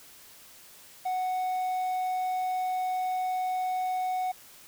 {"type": "tone", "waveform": "triangle", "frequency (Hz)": 740, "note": "F#5", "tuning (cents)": 0, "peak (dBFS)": -25, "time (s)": [1.05, 4.32], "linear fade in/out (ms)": 10, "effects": ["white hiss -52 dBFS RMS until 4.67 s"]}